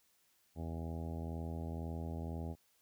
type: harmonic tone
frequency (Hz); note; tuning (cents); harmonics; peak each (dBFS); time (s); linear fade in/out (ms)
82; E2; -9; 1 / 2 / 3 / 4 / 5 / 6 / 7 / 8 / 9 / 10; -41 / -45 / -47 / -52 / -53 / -56 / -56 / -55 / -58 / -56; 0.55-2.56; 50
effects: white hiss -73 dBFS RMS until 2.81 s